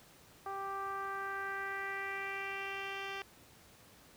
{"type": "tone with low-pass filter sweep", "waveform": "10% pulse", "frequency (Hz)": 392, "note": "G4", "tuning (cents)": 0, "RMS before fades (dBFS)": -40, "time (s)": [0.46, 3.22], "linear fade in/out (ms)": 2, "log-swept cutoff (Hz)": [1000, 3600], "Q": 3, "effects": ["pink hiss -60 dBFS RMS until 4.16 s", "high-pass 60 Hz 12 dB/octave"]}